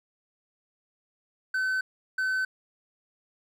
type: tone pair in turn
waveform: triangle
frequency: 1523 / 1523 Hz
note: F#6 / F#6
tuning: +50 / +50 cents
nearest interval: unison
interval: 0 cents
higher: neither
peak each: -23 dBFS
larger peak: neither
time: 1.54-1.81 / 2.18-2.45 s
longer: neither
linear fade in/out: 5 ms
effects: none